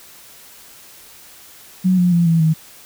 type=tone with pitch steps; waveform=sine; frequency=185 / 178.08 / 171.42 / 165.01 / 158.83 Hz; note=F#3 / F3 / F3 / E3 / D#3; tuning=0 / +34 / -32 / +2 / +36 cents; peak=-11 dBFS; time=1.84-2.54 s; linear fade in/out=20 ms; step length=140 ms; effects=white hiss -43 dBFS RMS until 2.85 s